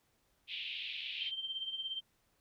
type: band-pass noise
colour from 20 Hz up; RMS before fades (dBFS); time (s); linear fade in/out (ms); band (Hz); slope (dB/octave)
pink; -42; 0.47-1.32; 50; 2500 to 3600; 48
type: tone with tremolo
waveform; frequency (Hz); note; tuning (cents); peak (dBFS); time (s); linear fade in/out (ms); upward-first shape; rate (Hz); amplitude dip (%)
sine; 3136; G7; 0; -34; 1.2-2.01; 20; triangle; 17; 75
effects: pink hiss -75 dBFS RMS until 2.4 s